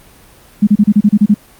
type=tone bursts; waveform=sine; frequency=207.7 Hz; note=G#3; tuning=in tune; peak=-4 dBFS; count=9; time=0.62-1.344 s; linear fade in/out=10 ms; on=52 ms; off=32 ms; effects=pink hiss -43 dBFS RMS until 1.59 s + Opus 32 kbps